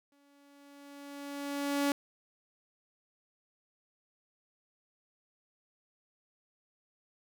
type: tone with exponential growth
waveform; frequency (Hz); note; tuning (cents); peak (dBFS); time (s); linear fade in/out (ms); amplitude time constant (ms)
sawtooth; 283.4; C#4; +38; -22; 0.12-1.92; 2; 390
effects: none